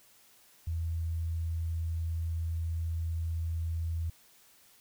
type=tone; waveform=sine; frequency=82.41 Hz; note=E2; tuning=in tune; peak=-30 dBFS; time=0.67-4.1 s; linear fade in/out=5 ms; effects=white hiss -61 dBFS RMS until 4.8 s